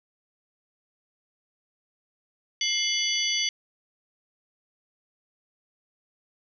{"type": "tone cluster", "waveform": "sine", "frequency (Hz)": [2115, 2973, 3408, 4612, 5980], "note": ["C7", "F#7", "G#7", "D8", "F#8"], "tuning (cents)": [18, 8, 44, -32, 17], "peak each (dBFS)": -30, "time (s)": [2.61, 3.49], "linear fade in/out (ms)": 2, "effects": []}